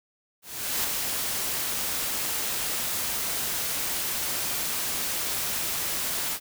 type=noise with ADSR envelope; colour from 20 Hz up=white; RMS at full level=-26 dBFS; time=0.42-6.4 s; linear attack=420 ms; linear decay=9 ms; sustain=-3 dB; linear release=67 ms; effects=none